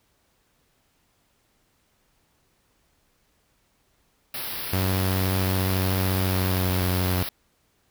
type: band-stop noise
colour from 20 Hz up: white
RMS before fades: -32 dBFS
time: 4.34-7.29 s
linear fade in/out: 2 ms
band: 5400 to 10000 Hz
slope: 96 dB/octave
type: tone with pitch glide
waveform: sawtooth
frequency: 94 to 91.17 Hz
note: F#2 to F#2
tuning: +28 to -25 cents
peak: -18 dBFS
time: 4.73-7.23 s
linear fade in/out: 0 ms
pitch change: -53 cents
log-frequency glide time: 6.13-6.91 s
effects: pink hiss -67 dBFS RMS until 7.9 s